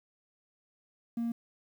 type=tone; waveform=triangle; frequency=233.1 Hz; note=A#3; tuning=in tune; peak=-27 dBFS; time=1.17-1.32 s; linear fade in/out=5 ms; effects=tanh soft clip ceiling -25 dBFS + 10-bit

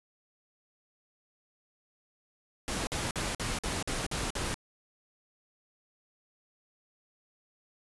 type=noise bursts; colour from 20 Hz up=pink; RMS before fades=-33 dBFS; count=8; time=2.68-4.543 s; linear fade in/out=0 ms; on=190 ms; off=49 ms; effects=resampled to 24000 Hz

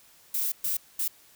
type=noise bursts at uneven times; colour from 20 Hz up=violet; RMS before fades=-28 dBFS; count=3; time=0.34-0.52 / 0.64-0.77 / 0.99-1.08 s; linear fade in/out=5 ms; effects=white hiss -57 dBFS RMS until 1.35 s

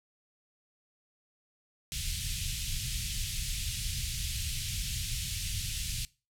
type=band-stop noise; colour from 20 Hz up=pink; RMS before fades=-34 dBFS; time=1.92-6.05 s; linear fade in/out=0 ms; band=130 to 2700 Hz; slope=24 dB/octave; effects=noise-tail reverb RT60 0.3 s tail -21 dB re dry + low-pass 12000 Hz 12 dB/octave

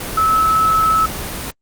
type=tone in noise; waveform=sine; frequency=1300 Hz; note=E6; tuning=24 cents flat; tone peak=-11 dBFS; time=0.17-1.06 s; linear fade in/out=5 ms; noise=pink; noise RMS=-25 dBFS; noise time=0-1.51 s; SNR=+11 dB; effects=Opus 24 kbps

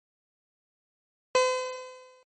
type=tone with exponential decay; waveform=30% pulse; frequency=510 Hz; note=C5; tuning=44 cents flat; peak=-15 dBFS; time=1.35-2.23 s; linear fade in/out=1 ms; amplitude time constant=190 ms; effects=MP3 32 kbps

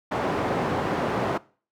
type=band-pass noise; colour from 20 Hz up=white; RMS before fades=-26 dBFS; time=0.11-1.38 s; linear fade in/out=10 ms; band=110 to 820 Hz; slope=12 dB/octave; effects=noise-tail reverb RT60 0.4 s tail -21 dB re dry

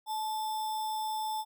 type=tone with sample-and-hold; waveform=sine; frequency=867 Hz; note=A5; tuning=26 cents flat; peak=-31 dBFS; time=0.06-1.45 s; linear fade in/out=50 ms; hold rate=4410 Hz; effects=none

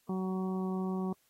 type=harmonic tone; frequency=187.4 Hz; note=F#3; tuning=22 cents sharp; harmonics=1 / 2 / 3 / 4 / 5 / 6; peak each=-32 / -38 / -52 / -45 / -48 / -47 dBFS; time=0.09-1.13 s; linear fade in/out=5 ms; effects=white hiss -71 dBFS RMS until 1.29 s + AAC 48 kbps

